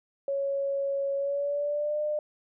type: tone with pitch glide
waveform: sine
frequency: 554.4 to 601.1 Hz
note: C#5 to D5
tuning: 0 to +40 cents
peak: -26 dBFS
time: 0.28-2.19 s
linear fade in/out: 2 ms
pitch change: +140 cents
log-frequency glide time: 1.16-1.98 s
effects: none